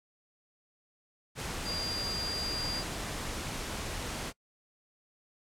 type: tone in noise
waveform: sine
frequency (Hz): 4800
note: D8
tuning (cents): +37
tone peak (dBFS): -33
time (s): 1.64-2.84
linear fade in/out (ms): 50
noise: pink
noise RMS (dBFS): -37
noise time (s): 1.35-4.33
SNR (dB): +1
effects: noise-tail reverb RT60 0.1 s tail -24 dB re dry + low-pass 10000 Hz 12 dB/octave